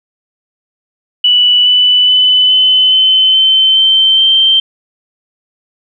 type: tone with pitch steps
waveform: sine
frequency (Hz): 2960 / 2984 / 3008 / 3033 / 3057 / 3082 / 3107 / 3132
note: F#7 / F#7 / F#7 / F#7 / G7 / G7 / G7 / G7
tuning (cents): 0 / +14 / +28 / +42 / -44 / -30 / -16 / -2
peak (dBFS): -5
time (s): 1.24-4.6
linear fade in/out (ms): 5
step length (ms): 420
effects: none